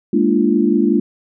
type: chord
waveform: sine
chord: Bb dominant seventh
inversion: third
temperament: equal with one note detuned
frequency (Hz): 207.7 / 233.1 / 293.7 / 344.2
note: Ab3 / Bb3 / D4 / F4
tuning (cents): 0 / 0 / 0 / -25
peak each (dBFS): -17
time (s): 0.13-1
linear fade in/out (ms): 5
effects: none